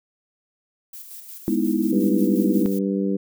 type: noise with tremolo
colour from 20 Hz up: violet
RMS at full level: -38 dBFS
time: 0.93-2.79 s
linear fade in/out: 5 ms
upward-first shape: square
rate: 5.6 Hz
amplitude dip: 40%
type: chord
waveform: sine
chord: E major seventh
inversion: first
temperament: equal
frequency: 207.7 / 246.9 / 311.1 / 329.6 Hz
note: G#3 / B3 / D#4 / E4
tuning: 0 / 0 / 0 / 0 cents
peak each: -24 dBFS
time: 1.48-2.66 s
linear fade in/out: 0 ms
type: harmonic tone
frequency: 98 Hz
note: G2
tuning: in tune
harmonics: 2 / 3 / 4 / 5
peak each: -22 / -26 / -28 / -30 dBFS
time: 1.92-3.17 s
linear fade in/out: 10 ms
effects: none